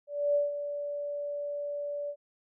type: tone with ADSR envelope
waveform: sine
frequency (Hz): 579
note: D5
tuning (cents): -25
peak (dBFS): -22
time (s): 0.07-2.16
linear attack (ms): 280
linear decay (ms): 160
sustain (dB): -10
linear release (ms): 67
effects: none